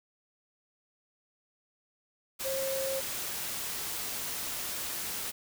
sine tone in noise, 536 Hz, C5, 42 cents sharp, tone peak -31 dBFS, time 2.44-3.01 s, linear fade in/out 20 ms, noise white, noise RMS -36 dBFS, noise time 2.39-5.32 s, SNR +2 dB, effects none

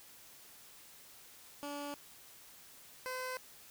15% pulse tone pair in turn, 288 / 511.4 Hz, D4 / C5, -34 / -40 cents, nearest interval minor seventh, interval 994 cents, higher second, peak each -34 / -32 dBFS, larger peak second, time 1.63-1.94 / 3.06-3.37 s, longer neither, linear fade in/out 0 ms, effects white hiss -57 dBFS RMS until 3.7 s

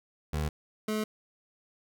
25% pulse tone pair in turn, 76 / 215 Hz, D#2 / A3, -40 / -40 cents, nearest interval octave + tritone, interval 1800 cents, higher second, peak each -25 dBFS, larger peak neither, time 0.33-0.49 / 0.88-1.04 s, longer neither, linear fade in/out 5 ms, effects none

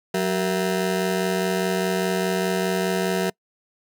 25% pulse ring-modulated tone, 282.7 Hz, C#4, 34 cents sharp, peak -14 dBFS, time 0.14-3.3 s, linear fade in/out 5 ms, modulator 98.9 Hz, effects noise-tail reverb RT60 0.1 s tail -26 dB re dry

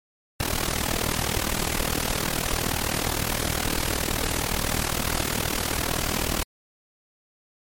pink noise with amplitude modulation, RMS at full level -22 dBFS, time 0.4-6.43 s, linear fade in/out 2 ms, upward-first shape sine, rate 39.4 Hz, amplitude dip 85%, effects MP3 64 kbps

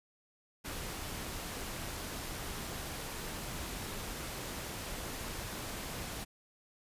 pink noise, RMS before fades -41 dBFS, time 0.64-6.25 s, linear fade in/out 20 ms, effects resampled to 32000 Hz

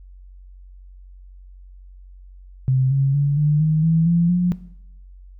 sine tone with pitch steps, 130.81 / 136.68 / 142.81 / 149.22 / 155.92 / 162.92 / 170.23 / 177.87 Hz, C3 / C#3 / D3 / D3 / D#3 / E3 / F3 / F3, 0 / -24 / -48 / +28 / +4 / -20 / -44 / +32 cents, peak -14 dBFS, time 2.68-4.52 s, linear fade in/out 0 ms, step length 230 ms, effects noise-tail reverb RT60 0.7 s tail -17 dB re dry + added 46 Hz sine -40 dBFS peak until 5.39 s

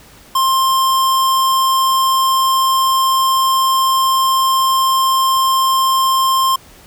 square tone, 1056 Hz, C6, 16 cents sharp, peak -12 dBFS, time 0.35-6.56 s, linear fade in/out 5 ms, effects pink hiss -43 dBFS RMS until 6.86 s

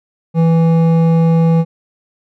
sine tone with hard clipping, 164.81 Hz, E3, in tune, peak -10 dBFS, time 0.34-1.65 s, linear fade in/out 50 ms, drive 10 dB, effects none

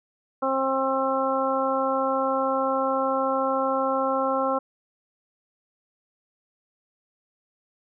harmonic tone, 266.5 Hz, C4, 32 cents sharp, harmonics 1 / 2 / 3 / 4 / 5, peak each -30 / -25 / -29 / -28 / -29 dBFS, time 0.42-4.59 s, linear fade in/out 10 ms, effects none

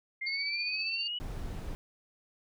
sine exponential sweep, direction up, 2093 to 2960 Hz, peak -33 dBFS, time 0.21-1.19 s, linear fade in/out 10 ms
sine tone with tremolo, 4542 Hz, C#8, 41 cents sharp, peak -32 dBFS, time 0.26-1.08 s, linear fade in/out 10 ms, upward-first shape sine, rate 15 Hz, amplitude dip 50%
brown noise, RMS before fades -38 dBFS, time 1.2-1.75 s, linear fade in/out 0 ms
effects none

